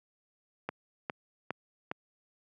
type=click train; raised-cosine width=0.5 ms; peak=-18 dBFS; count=4; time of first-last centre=0.69-1.914 s; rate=2.45 Hz; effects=high-pass 150 Hz 12 dB/octave